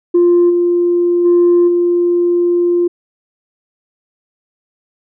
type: tone with level steps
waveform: sine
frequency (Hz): 349.2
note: F4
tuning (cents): 0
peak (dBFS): -5 / -9 / -5 / -9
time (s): 0.14-2.88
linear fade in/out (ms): 10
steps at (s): 0.49 / 1.24 / 1.67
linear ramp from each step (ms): 20
effects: tanh soft clip ceiling -4 dBFS